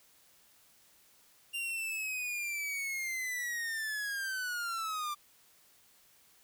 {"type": "linear sweep", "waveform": "45% pulse", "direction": "down", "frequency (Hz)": [2794, 1175], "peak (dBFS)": -34, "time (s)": [1.53, 5.15], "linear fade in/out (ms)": 20, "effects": ["white hiss -64 dBFS RMS until 6.43 s"]}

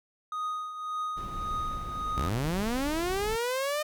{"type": "tone with tremolo", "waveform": "triangle", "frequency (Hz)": 1244.5, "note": "D#6", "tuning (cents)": 0, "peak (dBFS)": -27, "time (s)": [0.32, 2.29], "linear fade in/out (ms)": 2, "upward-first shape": "triangle", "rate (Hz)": 1.8, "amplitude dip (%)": 65}
{"type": "noise", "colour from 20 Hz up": "brown", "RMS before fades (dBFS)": -38, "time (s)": [1.16, 3.37], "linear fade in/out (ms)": 20}
{"type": "linear sweep", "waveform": "sawtooth", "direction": "up", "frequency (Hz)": [55, 613], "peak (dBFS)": -24, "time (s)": [2.17, 3.83], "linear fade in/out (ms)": 10}
{"effects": []}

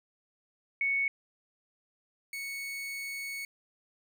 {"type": "tone pair in turn", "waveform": ["sine", "40% pulse"], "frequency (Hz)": [2217, 2217], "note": ["C#7", "C#7"], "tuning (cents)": [0, 0], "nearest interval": "unison", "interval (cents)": 0, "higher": "neither", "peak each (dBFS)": [-26, -35], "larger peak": "first", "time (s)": [[0.81, 1.08], [2.33, 3.45]], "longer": "second", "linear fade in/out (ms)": 2, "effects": []}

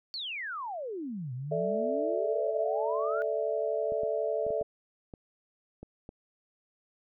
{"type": "exponential two-way sweep", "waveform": "sine", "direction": "down then up", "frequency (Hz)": [4575, 120.9, 1464], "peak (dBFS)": -34, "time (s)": [0.14, 3.22], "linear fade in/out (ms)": 0, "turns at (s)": 1.33}
{"type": "chord", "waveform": "sine", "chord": "A suspended fourth", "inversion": "none", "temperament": "equal", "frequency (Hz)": [440, 587.3, 659.3], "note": ["A4", "D5", "E5"], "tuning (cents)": [0, 0, 0], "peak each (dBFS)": -32, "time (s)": [1.51, 4.63], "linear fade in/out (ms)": 10}
{"type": "clicks", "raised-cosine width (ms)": 2, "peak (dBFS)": -30, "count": 8, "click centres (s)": [3.921, 4.034, 4.466, 4.505, 4.613, 5.138, 5.83, 6.091]}
{"effects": []}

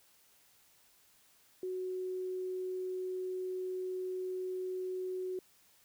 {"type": "tone", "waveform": "sine", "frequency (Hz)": 370, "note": "F#4", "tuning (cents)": 0, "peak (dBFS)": -35, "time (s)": [1.63, 5.39], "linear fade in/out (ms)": 2, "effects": ["white hiss -66 dBFS RMS until 5.84 s"]}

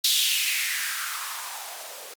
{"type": "noise with band-pass filter sweep", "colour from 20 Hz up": "violet", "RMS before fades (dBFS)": -28, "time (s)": [0.04, 2.14], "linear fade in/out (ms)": 5, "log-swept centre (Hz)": [3800, 470], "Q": 3.6, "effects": ["Opus 48 kbps"]}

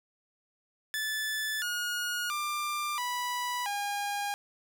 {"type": "tone with pitch steps", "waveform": "sawtooth", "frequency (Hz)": [1742, 1439.7, 1189.8, 983.3, 812.7], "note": ["A6", "F#6", "D6", "B5", "G#5"], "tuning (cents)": [-18, -48, 22, -8, -38], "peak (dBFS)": -27, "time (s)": [0.94, 4.34], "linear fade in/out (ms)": 0, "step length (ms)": 680, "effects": []}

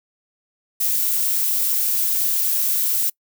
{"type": "noise", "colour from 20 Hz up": "violet", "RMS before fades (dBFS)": -20, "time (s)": [0.8, 3.1], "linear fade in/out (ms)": 10, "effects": ["noise-tail reverb RT60 0.1 s tail -26 dB re dry"]}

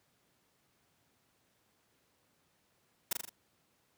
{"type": "noise with echo", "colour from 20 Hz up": "white", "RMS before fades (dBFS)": -31, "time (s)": [3.11, 3.13], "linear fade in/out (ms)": 5, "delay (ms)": 41, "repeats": 4, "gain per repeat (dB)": -4, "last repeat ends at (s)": 3.294, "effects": ["pink hiss -73 dBFS RMS until 3.97 s", "high-pass 100 Hz 12 dB/octave"]}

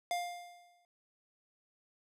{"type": "tone with exponential decay", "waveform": "square", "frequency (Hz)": 703, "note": "F5", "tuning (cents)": 11, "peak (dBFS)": -31, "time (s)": [0.11, 0.85], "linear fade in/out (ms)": 1, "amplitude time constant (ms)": 160, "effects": ["low-pass 12000 Hz 12 dB/octave"]}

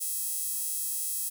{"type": "tone with high-pass filter", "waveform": "5% pulse", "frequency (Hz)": 653, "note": "E5", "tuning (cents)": -17, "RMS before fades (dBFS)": -32, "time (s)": [0, 1.3], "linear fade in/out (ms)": 20, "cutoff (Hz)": 12000, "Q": 4, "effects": []}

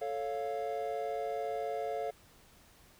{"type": "chord", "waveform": "triangle", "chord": "A augmented", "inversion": "none", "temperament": "equal", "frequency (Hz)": [440, 554.4, 698.5], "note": ["A4", "C#5", "E#5"], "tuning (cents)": [0, 0, 0], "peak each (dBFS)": [-36, -37, -35], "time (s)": [0.01, 2.11], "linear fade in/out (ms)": 10, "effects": ["pink hiss -61 dBFS RMS until 2.99 s"]}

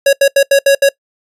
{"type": "tone bursts at uneven times", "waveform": "square", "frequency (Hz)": 554.4, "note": "C#5", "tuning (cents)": 0, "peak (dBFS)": -6, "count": 6, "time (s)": [[0.06, 0.13], [0.21, 0.28], [0.36, 0.43], [0.51, 0.59], [0.66, 0.75], [0.82, 0.89]], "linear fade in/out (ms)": 5, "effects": ["noise-tail reverb RT60 0.1 s tail -22 dB re dry", "resampled to 32000 Hz"]}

